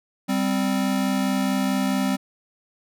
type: tone pair together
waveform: square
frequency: 196 / 260.6 Hz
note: G3 / C4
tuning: 0 / -7 cents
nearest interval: perfect fourth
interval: 493 cents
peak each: -24 dBFS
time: 0.28-2.17 s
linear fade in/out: 20 ms
effects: none